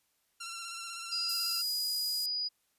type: tone with vibrato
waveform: 10% pulse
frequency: 1364 Hz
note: F6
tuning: 41 cents flat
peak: -31 dBFS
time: 0.4-1.62 s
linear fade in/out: 10 ms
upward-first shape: square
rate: 16 Hz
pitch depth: 23 cents each way
type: tone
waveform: sine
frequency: 4919 Hz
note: D#8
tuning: 21 cents flat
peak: -31 dBFS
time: 1.11-2.49 s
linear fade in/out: 20 ms
type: high-pass noise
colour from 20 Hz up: white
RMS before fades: -38 dBFS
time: 1.29-2.26 s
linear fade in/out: 2 ms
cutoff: 7300 Hz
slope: 24 dB/octave
effects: white hiss -75 dBFS RMS until 2.78 s + resampled to 32000 Hz